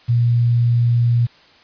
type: tone with quantisation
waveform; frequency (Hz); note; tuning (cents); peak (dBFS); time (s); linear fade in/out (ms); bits
sine; 119.1; A#2; +38; -12; 0.08-1.27; 20; 7
effects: white hiss -49 dBFS RMS until 1.63 s + resampled to 11025 Hz